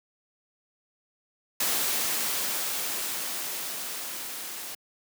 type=noise with level ramp; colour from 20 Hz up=white; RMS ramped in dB=-26 to -38 dBFS; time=1.6-4.75 s; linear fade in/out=5 ms; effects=high-pass 200 Hz 12 dB/octave